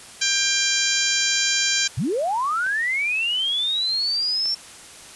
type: harmonic tone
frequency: 794 Hz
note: G5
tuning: 22 cents sharp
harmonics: 2 / 3 / 4 / 5 / 6 / 7 / 8 / 9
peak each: -27 / -27 / -27 / -27 / -27 / -27 / -27 / -27 dBFS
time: 0.21-1.88 s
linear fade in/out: 10 ms
type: linear sweep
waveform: sine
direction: up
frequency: 91.8 to 5470 Hz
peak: -20 dBFS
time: 1.97-4.55 s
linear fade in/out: 10 ms
type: clicks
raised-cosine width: 0.3 ms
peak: -23 dBFS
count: 2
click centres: 2.665 / 4.457 s
effects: white hiss -42 dBFS RMS until 5.15 s + resampled to 24000 Hz